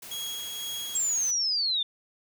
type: noise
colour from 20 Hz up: white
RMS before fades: -43 dBFS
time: 0.02-1.31 s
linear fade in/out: 5 ms
type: tone with tremolo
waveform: sawtooth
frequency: 3305 Hz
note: G#7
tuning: 9 cents flat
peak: -29 dBFS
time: 0.11-0.98 s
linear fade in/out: 5 ms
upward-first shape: sine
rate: 2 Hz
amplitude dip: 30%
type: linear sweep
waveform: sine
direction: down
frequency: 7630 to 3520 Hz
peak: -24 dBFS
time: 0.95-1.83 s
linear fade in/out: 5 ms
effects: none